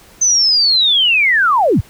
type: linear sweep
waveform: sine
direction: down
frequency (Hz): 6210 to 51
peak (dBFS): -9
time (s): 0.21-1.81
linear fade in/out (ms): 10
effects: pink hiss -44 dBFS RMS until 1.89 s